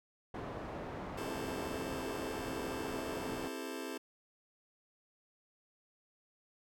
white low-pass noise, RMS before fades -43 dBFS, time 0.34-3.48 s, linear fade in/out 5 ms, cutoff 780 Hz, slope 12 dB/octave
sawtooth chord, A minor seventh, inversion first, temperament just, 264 / 330 / 396 / 440 Hz, C4 / E4 / G4 / A4, +16 / +2 / +18 / 0 cents, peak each -40 / -41 / -42 / -42 dBFS, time 1.17-3.98 s, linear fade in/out 10 ms
effects none

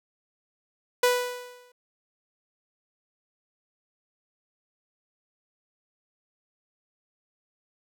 sawtooth tone with exponential decay, 493.4 Hz, B4, 2 cents flat, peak -13 dBFS, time 1.03-1.72 s, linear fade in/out 5 ms, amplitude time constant 150 ms, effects none

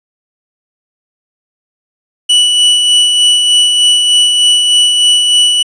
45% pulse tone with tremolo, 2954 Hz, F#7, 3 cents flat, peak -4 dBFS, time 2.29-5.63 s, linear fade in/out 10 ms, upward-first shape sine, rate 3.3 Hz, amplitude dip 35%, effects resampled to 22050 Hz

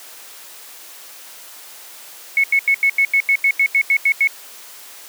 sine tone bursts, 2200 Hz, C#7, 14 cents flat, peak -11 dBFS, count 13, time 2.37-4.274 s, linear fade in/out 2 ms, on 68 ms, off 85 ms, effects white hiss -39 dBFS RMS until 5.08 s + high-pass 400 Hz 12 dB/octave

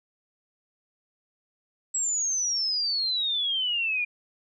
sine exponential sweep, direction down, 7780 to 2399 Hz, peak -24 dBFS, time 1.94-4.05 s, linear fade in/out 10 ms, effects none

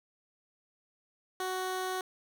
15% pulse tone, 372 Hz, F#4, 9 cents sharp, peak -26 dBFS, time 1.4-2.01 s, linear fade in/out 2 ms, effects none

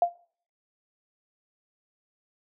sine tone with exponential decay, 695 Hz, F5, 9 cents flat, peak -15 dBFS, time 0.02-0.16 s, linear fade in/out 2 ms, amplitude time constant 29 ms, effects noise-tail reverb RT60 0.5 s tail -21 dB re dry

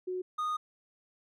sine / triangle tone pair in turn, 367.1 / 1234.8 Hz, F#4 / D#6, -14 / -14 cents, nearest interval octave + major sixth, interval 2100 cents, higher second, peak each -32 / -28 dBFS, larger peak second, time 0.07-0.22 / 0.38-0.57 s, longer second, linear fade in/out 10 ms, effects none

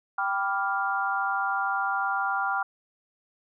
sine chord, G dominant seventh, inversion none, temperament equal, 784 / 987.8 / 1174.7 / 1396.9 Hz, G5 / B5 / D6 / F6, 0 / 0 / 0 / 0 cents, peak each -29 / -33 / -32 / -28 dBFS, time 0.18-2.63 s, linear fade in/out 5 ms, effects none

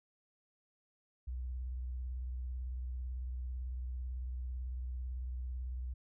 sine tone with vibrato, 62.6 Hz, B1, 24 cents sharp, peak -37 dBFS, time 1.27-5.94 s, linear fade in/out 10 ms, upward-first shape sine, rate 18 Hz, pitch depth 78 cents each way, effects none

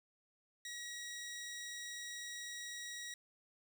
15% pulse tone, 1908 Hz, A#6, 40 cents sharp, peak -38 dBFS, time 0.65-3.14 s, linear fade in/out 2 ms, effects none

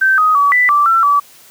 sine tone with pitch steps, 1552 / 1253 / 1140 / 1985 / 1167 / 1345 / 1150 Hz, G6 / D#6 / C#6 / B6 / D6 / E6 / D6, -18 / +12 / +48 / +8 / -11 / +34 / -37 cents, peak -8 dBFS, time 0.01-1.2 s, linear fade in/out 10 ms, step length 170 ms, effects white hiss -43 dBFS RMS until 1.5 s + high-pass 100 Hz 12 dB/octave

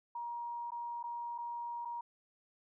sine tone with dropouts, 947 Hz, A#5, 27 cents sharp, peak -38 dBFS, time 0.15-2.01 s, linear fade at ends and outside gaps 5 ms, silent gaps 0.706-0.718 / 1.029-1.038 / 1.38-1.384 / 1.85-1.854 s, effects none

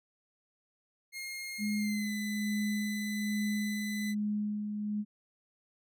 sawtooth tone with pitch glide, 2136 to 2005 Hz, C7 to B6, +35 to +26 cents, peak -35 dBFS, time 1.12-4.15 s, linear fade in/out 50 ms, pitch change -109 cents, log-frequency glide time 1.76-2.11 s
sine tone with tremolo, 209.2 Hz, G#3, 13 cents sharp, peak -29 dBFS, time 1.58-5.05 s, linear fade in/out 50 ms, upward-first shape sine, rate 1.2 Hz, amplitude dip 40%
effects none

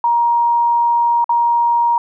sine tone with dropouts, 943 Hz, A#5, 20 cents sharp, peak -11 dBFS, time 0.04-1.98 s, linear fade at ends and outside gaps 2 ms, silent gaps 1.243-1.293 s, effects none

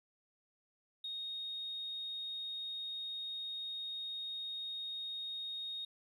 triangle tone, 3723 Hz, A#7, 3 cents flat, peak -36 dBFS, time 1.04-5.85 s, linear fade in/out 5 ms, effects tanh soft clip ceiling -37 dBFS

